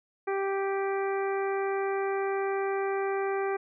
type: harmonic tone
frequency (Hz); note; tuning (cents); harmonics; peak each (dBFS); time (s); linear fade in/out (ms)
391.6; G4; -2; 1 / 2 / 3 / 4 / 5 / 6; -28 / -34 / -38 / -40 / -42 / -44; 0.27-3.57; 10
effects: none